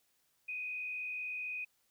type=tone with frequency modulation; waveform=sine; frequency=2489 Hz; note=D#7; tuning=in tune; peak=-37 dBFS; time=0.48-1.65 s; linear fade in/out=10 ms; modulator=55.9 Hz; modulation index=0.79; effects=white hiss -75 dBFS RMS until 1.9 s